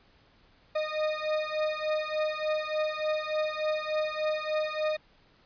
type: beating tone pair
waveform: 40% pulse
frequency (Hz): 614 / 617.4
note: D#5 / D#5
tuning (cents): -23 / -14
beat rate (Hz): 3.4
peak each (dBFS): -30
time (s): 0.75-4.97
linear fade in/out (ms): 10
effects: pink hiss -62 dBFS RMS until 5.45 s + resampled to 11025 Hz